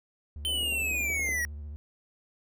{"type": "tone with vibrato", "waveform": "triangle", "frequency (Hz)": 73.8, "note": "D2", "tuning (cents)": 9, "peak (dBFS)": -35, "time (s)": [0.36, 1.76], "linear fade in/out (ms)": 0, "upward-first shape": "triangle", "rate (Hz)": 14, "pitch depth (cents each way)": 83}
{"type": "band-pass noise", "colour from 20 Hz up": "pink", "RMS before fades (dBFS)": -47, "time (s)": [0.44, 1.44], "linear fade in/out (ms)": 50, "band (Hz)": [220, 670], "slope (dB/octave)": 24}
{"type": "linear sweep", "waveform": "square", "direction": "down", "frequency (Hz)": [3094, 1878], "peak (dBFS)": -28, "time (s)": [0.45, 1.45], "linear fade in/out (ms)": 0}
{"type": "click train", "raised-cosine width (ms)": 2, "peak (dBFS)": -29, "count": 8, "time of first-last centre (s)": [0.63, 1.29], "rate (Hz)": 10.6}
{"effects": []}